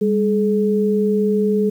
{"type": "tone pair together", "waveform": "sine", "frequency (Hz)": [201.2, 425.9], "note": ["G3", "G#4"], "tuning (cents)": [45, 44], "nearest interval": "octave + minor second", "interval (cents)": 1299, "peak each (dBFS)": -17, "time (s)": [0.01, 1.7], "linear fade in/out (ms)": 10, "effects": ["8-bit"]}